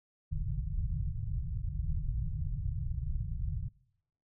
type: low-pass noise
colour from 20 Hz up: pink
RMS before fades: -34 dBFS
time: 0.31-3.69 s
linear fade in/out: 10 ms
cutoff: 160 Hz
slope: 96 dB/octave
effects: noise-tail reverb RT60 0.8 s tail -23 dB re dry